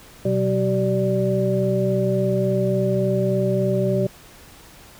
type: tone cluster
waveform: sine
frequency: 125.3 / 188.8 / 383.3 / 586 Hz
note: B2 / F#3 / G4 / D5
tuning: +25 / +35 / -39 / -4 cents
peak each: -23 dBFS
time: 0.25-4.07 s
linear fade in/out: 5 ms
effects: pink hiss -46 dBFS RMS until 4.99 s